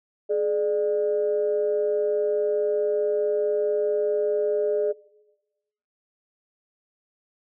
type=tone pair together; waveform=sine; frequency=422.1 / 597.4 Hz; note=G#4 / D5; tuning=+28 / +29 cents; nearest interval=tritone; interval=601 cents; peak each=-21 / -25 dBFS; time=0.29-4.93 s; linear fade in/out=20 ms; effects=noise-tail reverb RT60 1.0 s tail -21 dB re dry + tanh soft clip ceiling -13 dBFS